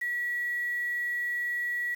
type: tone with quantisation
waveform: sine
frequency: 1933 Hz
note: B6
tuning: 38 cents flat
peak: -28 dBFS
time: 0.01-1.95 s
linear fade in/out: 10 ms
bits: 8
effects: none